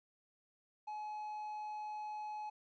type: tone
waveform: triangle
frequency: 848 Hz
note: G#5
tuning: 36 cents sharp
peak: -39 dBFS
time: 0.87-2.5 s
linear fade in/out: 10 ms
effects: resampled to 16000 Hz + 13-bit